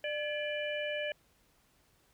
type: harmonic tone with a mistuned harmonic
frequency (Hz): 595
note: D5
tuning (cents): +22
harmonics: 1 / 3 / 4 / 5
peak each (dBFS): -35 / -40 / -41 / -42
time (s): 0.04-1.12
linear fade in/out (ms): 2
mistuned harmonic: 3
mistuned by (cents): -71
effects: pink hiss -69 dBFS RMS until 2.13 s